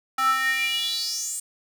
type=tone with high-pass filter sweep; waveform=square; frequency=263.3 Hz; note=C4; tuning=11 cents sharp; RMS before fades=-25 dBFS; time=0.18-1.4 s; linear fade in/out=5 ms; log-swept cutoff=1100 to 8500 Hz; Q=6.9; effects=none